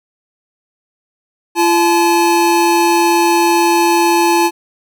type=tone pair together; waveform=square; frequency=341.7 / 861 Hz; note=F4 / A5; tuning=-38 / -38 cents; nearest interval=octave + major third; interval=1600 cents; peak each=-13 dBFS; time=1.55-4.51 s; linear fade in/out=50 ms; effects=none